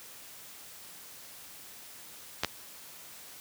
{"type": "clicks", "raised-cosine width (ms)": 0.2, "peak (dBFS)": -10, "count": 2, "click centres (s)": [2.435, 2.447], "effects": ["white hiss -49 dBFS RMS until 3.4 s", "high-pass 60 Hz 12 dB/octave"]}